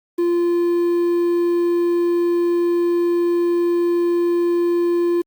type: tone with quantisation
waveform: triangle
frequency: 346.2 Hz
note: F4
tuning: 15 cents flat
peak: -13 dBFS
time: 0.18-5.22 s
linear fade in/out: 10 ms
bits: 7
effects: Opus 48 kbps